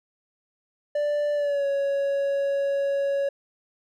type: tone with pitch glide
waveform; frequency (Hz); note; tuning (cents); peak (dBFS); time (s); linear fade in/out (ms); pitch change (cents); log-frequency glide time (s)
triangle; 587.3 to 557.5; D5 to C#5; 0 to +10; -20; 0.95-3.29; 5; -90; 1.34-1.66
effects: none